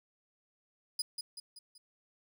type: tone with echo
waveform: 30% pulse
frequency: 4964 Hz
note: D#8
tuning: 5 cents flat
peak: -28 dBFS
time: 0.99-1.02 s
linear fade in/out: 5 ms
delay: 190 ms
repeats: 4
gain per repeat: -6 dB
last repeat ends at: 1.78 s
effects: none